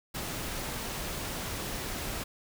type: noise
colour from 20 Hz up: pink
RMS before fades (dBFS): -36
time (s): 0.14-2.24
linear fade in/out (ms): 10
effects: none